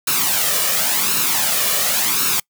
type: noise with flanger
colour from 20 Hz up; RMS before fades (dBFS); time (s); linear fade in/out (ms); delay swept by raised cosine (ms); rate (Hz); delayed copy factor
white; -18; 0.07-2.4; 5; 0.74 to 1.74; 0.92; +0.6
effects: noise-tail reverb RT60 0.1 s tail -26 dB re dry + high-pass 150 Hz 12 dB/octave